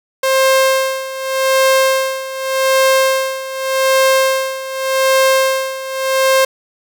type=tone with tremolo; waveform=sawtooth; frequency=530 Hz; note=C5; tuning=22 cents sharp; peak=-5 dBFS; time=0.23-6.45 s; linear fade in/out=5 ms; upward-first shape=sine; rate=0.85 Hz; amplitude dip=80%; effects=none